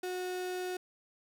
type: tone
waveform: 35% pulse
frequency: 365 Hz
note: F#4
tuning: 24 cents flat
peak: -33 dBFS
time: 0.03-0.77 s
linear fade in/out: 5 ms
effects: none